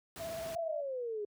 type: noise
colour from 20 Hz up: pink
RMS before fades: -46 dBFS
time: 0.16-0.55 s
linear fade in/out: 0 ms
type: tone with vibrato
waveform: sine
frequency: 659.3 Hz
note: E5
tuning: in tune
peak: -38 dBFS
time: 0.19-0.82 s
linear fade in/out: 20 ms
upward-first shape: sine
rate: 17 Hz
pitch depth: 35 cents each way
type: exponential sweep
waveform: sine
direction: down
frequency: 698.5 to 405.5 Hz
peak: -35 dBFS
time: 0.56-1.25 s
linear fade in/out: 5 ms
effects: high-pass 80 Hz 12 dB/octave